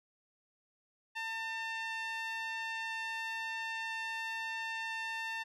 sawtooth tone with band-pass filter, 899 Hz, A5, 37 cents sharp, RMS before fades -39 dBFS, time 1.15-5.44 s, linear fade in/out 20 ms, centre 2200 Hz, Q 1.7, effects none

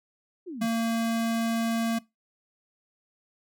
sine exponential sweep, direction down, 392 to 158 Hz, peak -34 dBFS, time 0.46-0.67 s, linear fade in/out 20 ms
square tone, 228.4 Hz, A#3, 35 cents flat, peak -25 dBFS, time 0.61-1.99 s, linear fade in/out 10 ms
effects noise-tail reverb RT60 0.2 s tail -21 dB re dry

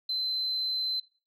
sine tone, 4068 Hz, C8, 50 cents flat, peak -27 dBFS, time 0.09-1 s, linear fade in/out 5 ms, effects noise-tail reverb RT60 0.4 s tail -22 dB re dry + tanh soft clip ceiling -23 dBFS

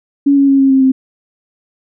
sine tone with pitch steps, 281.1 / 277.4 / 273.7 / 270.1 / 266.6 / 263 Hz, C#4 / C#4 / C#4 / C#4 / C4 / C4, +24 / +1 / -22 / -45 / +33 / +9 cents, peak -6 dBFS, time 0.26-0.92 s, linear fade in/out 10 ms, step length 110 ms, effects none

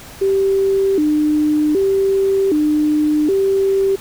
sine tone with vibrato, 343 Hz, F4, 31 cents flat, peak -12 dBFS, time 0.21-3.96 s, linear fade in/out 10 ms, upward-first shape square, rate 0.65 Hz, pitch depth 220 cents each way, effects pink hiss -37 dBFS RMS until 4 s

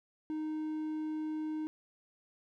triangle tone, 310 Hz, D#4, 6 cents flat, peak -32 dBFS, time 0.3-1.67 s, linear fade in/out 0 ms, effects none

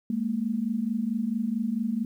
sine tone pair together, 207.7 / 232.2 Hz, G#3 / A#3, 0 / -7 cents, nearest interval major second, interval 193 cents, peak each -29 / -27 dBFS, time 0.1-2.05 s, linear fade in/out 2 ms, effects 10-bit

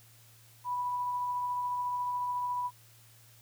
sine tone with tremolo, 985 Hz, B5, 5 cents flat, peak -29 dBFS, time 0.64-2.71 s, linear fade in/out 50 ms, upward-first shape triangle, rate 14 Hz, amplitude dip 25%, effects added 114 Hz sine -59 dBFS peak until 3.41 s + white hiss -60 dBFS RMS until 3.41 s

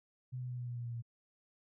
sine tone with pitch steps, 126.6 / 125.22 / 123.85 / 122.5 / 121.16 / 119.84 / 118.53 / 117.24 Hz, B2 / B2 / B2 / B2 / B2 / A#2 / A#2 / A#2, +43 / +24 / +5 / -14 / -33 / +48 / +29 / +10 cents, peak -38 dBFS, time 0.32-1.024 s, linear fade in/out 20 ms, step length 88 ms, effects none

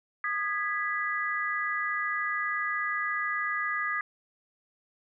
sine chord, G# minor, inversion second, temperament equal with one note detuned, 1228.8 / 1661.2 / 1975.5 Hz, D#6 / G#6 / B6, -22 / 0 / 0 cents, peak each -32 dBFS, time 0.24-4.01 s, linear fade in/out 2 ms, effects none

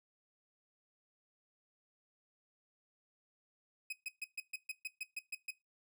40% pulse tone bursts, 2528 Hz, D#7, 27 cents sharp, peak -37 dBFS, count 11, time 3.9-5.508 s, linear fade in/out 5 ms, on 28 ms, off 130 ms, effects noise-tail reverb RT60 0.2 s tail -18 dB re dry

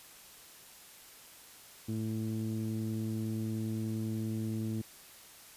sawtooth tone with low-pass filter, 110.4 Hz, A2, 6 cents sharp, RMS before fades -35 dBFS, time 1.88-4.82 s, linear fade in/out 10 ms, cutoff 280 Hz, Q 3.4, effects white hiss -54 dBFS RMS until 5.56 s + resampled to 32000 Hz

